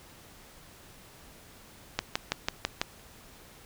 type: click train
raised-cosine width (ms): 0.2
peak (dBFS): -9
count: 6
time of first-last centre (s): 1.99-2.815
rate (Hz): 6.06
effects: pink hiss -53 dBFS RMS until 3.65 s